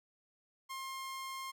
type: tone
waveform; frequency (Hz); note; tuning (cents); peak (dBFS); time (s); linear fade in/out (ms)
sawtooth; 1064; C6; +29; -37; 0.69-1.52; 20
effects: none